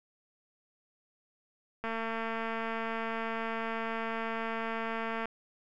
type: click train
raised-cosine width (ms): 0.5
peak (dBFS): -21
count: 773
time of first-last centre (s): 1.84-5.256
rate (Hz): 226
effects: none